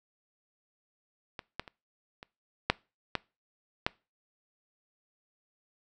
clicks, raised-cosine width 0.3 ms, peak -22 / -17 / -29 / -28 / -6 / -12 / -10 dBFS, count 7, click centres 1.392 / 1.596 / 1.678 / 2.229 / 2.7 / 3.153 / 3.865 s, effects noise-tail reverb RT60 0.3 s tail -23 dB re dry

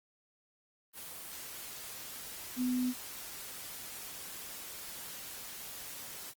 sine tone in noise, 250.9 Hz, B3, 28 cents sharp, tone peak -29 dBFS, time 2.56-2.94 s, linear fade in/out 50 ms, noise white, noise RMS -45 dBFS, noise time 0.93-6.34 s, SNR +13 dB, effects Opus 24 kbps

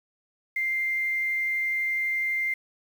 sine tone with quantisation, 2096 Hz, C7, 2 cents sharp, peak -24 dBFS, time 0.56-2.54 s, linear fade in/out 5 ms, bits 8, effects none

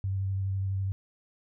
sine tone with vibrato, 96.6 Hz, G2, 25 cents flat, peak -27 dBFS, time 0.04-0.92 s, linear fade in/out 0 ms, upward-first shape square, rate 12 Hz, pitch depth 13 cents each way, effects none

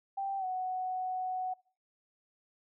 sine tone with pitch glide, 784 to 741.7 Hz, G5 to F#5, 0 to +4 cents, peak -32 dBFS, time 0.17-1.54 s, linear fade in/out 10 ms, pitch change -96 cents, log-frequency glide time 0.38-0.45 s, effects noise-tail reverb RT60 0.5 s tail -24 dB re dry

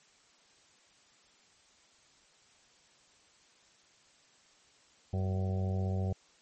harmonic tone, 94.7 Hz, F#2, 41 cents sharp, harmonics 1 / 2 / 4 / 5 / 6 / 7 / 8, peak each -30 / -37 / -44 / -46 / -47 / -48 / -48 dBFS, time 5.13-6.13 s, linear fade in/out 5 ms, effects white hiss -64 dBFS RMS until 6.41 s + MP3 32 kbps

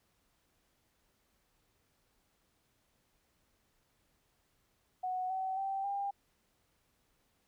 sine tone with pitch steps, 739 / 758.5 / 778.4 / 798.9 Hz, F#5 / F#5 / G5 / G5, -2 / +43 / -12 / +33 cents, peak -33 dBFS, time 5.03-6.11 s, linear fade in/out 10 ms, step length 270 ms, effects pink hiss -75 dBFS RMS until 7.47 s

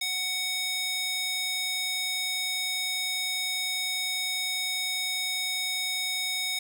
square tone with high-pass filter, 745 Hz, F#5, 12 cents sharp, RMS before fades -30 dBFS, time 0.01-6.59 s, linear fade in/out 5 ms, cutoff 3000 Hz, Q 2.2, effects none

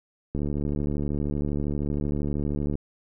click train, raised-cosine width 3 ms, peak -16 dBFS, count 176, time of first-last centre 0.35-2.754 s, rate 72.8 Hz, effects none

